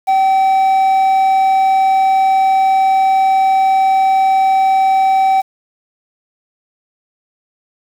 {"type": "tone with quantisation", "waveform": "triangle", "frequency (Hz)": 769, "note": "G5", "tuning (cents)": -33, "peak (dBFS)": -7, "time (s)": [0.07, 5.42], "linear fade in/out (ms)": 20, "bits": 6, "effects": []}